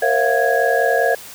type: tone cluster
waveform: sine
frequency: 466.9 / 537 / 666 / 711 / 1657 Hz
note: A#4 / C5 / E5 / F5 / G#6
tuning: +3 / +45 / +18 / +31 / -4 cents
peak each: -20 dBFS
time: 0.02-1.15 s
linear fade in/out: 5 ms
effects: white hiss -37 dBFS RMS until 1.34 s